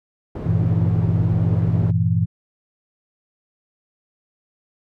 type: low-pass noise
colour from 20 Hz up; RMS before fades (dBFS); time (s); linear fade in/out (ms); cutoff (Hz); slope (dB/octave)
white; -30; 0.35-1.91; 5; 340; 12
type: chord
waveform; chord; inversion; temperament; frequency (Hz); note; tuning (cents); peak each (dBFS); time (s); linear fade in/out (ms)
sine; E diminished; first; equal; 98 / 116.54 / 164.81; G2 / Bb2 / E3; 0 / 0 / 0; -20; 0.45-2.26; 20
effects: none